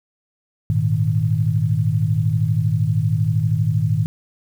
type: chord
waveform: sine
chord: Ab suspended second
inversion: none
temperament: equal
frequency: 103.83 / 116.54 / 155.56 Hz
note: Ab2 / Bb2 / Eb3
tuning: 0 / 0 / 0 cents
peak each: -20 dBFS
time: 0.7-4.06 s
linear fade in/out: 0 ms
effects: 8-bit